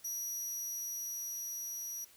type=tone with level ramp; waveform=sawtooth; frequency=5800 Hz; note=F#8; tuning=35 cents flat; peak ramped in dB=-34 to -37 dBFS; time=0.04-2.05 s; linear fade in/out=10 ms; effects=white hiss -61 dBFS RMS until 2.16 s